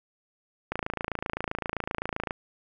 click train, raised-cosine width 0.5 ms, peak -14 dBFS, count 45, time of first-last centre 0.72-2.308 s, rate 27.7 Hz, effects none

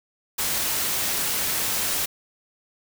white noise, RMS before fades -25 dBFS, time 0.38-2.06 s, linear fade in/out 10 ms, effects none

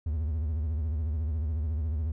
triangle tone with vibrato, 77.5 Hz, D#2, 6 cents flat, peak -25 dBFS, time 0.06-2.12 s, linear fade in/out 5 ms, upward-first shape sine, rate 14 Hz, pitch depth 140 cents each way, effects none

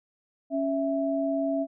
sine tone pair together, 277.2 / 659.3 Hz, C#4 / E5, 0 / 0 cents, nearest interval octave + minor third, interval 1500 cents, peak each -27 dBFS, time 0.5-1.67 s, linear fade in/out 50 ms, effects none

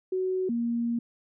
sine tone pair in turn, 372.9 / 234.9 Hz, F#4 / A#3, +14 / +13 cents, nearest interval minor sixth, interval 801 cents, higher first, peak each -25 dBFS, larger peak neither, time 0.12-0.49 / 0.49-0.99 s, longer second, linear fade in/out 5 ms, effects none

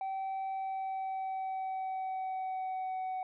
sine tone with pitch glide, 770 to 749.4 Hz, G5 to F#5, -31 to +22 cents, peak -31 dBFS, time 0.01-3.23 s, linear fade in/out 2 ms, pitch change -47 cents, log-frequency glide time 0.51-3.07 s, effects tanh soft clip ceiling -33 dBFS

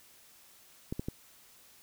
clicks, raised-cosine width 3 ms, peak -21 dBFS, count 3, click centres 0.925 / 0.995 / 1.085 s, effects white hiss -59 dBFS RMS until 1.82 s

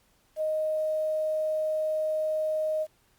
sine tone with quantisation, 622.3 Hz, D#5, in tune, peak -25 dBFS, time 0.36-2.87 s, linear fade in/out 50 ms, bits 9, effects pink hiss -66 dBFS RMS until 3.18 s + Opus 48 kbps

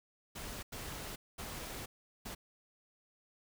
pink noise bursts at uneven times, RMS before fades -44 dBFS, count 4, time 0.35-0.63 / 0.72-1.16 / 1.38-1.86 / 2.25-2.35 s, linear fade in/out 10 ms, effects none

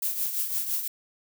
violet noise with tremolo, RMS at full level -26 dBFS, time 0.02-0.88 s, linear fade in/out 5 ms, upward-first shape triangle, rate 5.9 Hz, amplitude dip 65%, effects none

